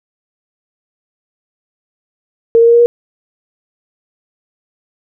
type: tone with pitch steps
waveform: sine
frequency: 460 / 464 / 468 / 472.1 / 476.2 Hz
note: A#4 / A#4 / A#4 / A#4 / A#4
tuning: -23 / -8 / +7 / +22 / +37 cents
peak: -4 dBFS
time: 2.55-2.86 s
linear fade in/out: 0 ms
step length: 62 ms
effects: none